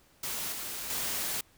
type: noise with level steps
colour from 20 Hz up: white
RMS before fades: -35 / -38 / -33 dBFS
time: 0.23-1.41 s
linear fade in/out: 5 ms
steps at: 0.52 / 0.9 s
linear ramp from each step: 2 ms
effects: pink hiss -63 dBFS RMS until 1.57 s